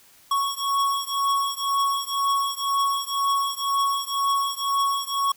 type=beating tone pair; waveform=square; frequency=1108.7 / 1110.7 Hz; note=C#6 / C#6; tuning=0 / +3 cents; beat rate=2 Hz; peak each=-25 / -26 dBFS; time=0.31-5.32 s; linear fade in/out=5 ms; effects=white hiss -54 dBFS RMS until 5.36 s